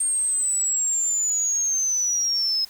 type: linear sweep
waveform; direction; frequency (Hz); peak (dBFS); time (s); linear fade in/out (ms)
sine; down; 8640 to 5120; -20; 0-2.65; 5
effects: white hiss -48 dBFS RMS until 2.69 s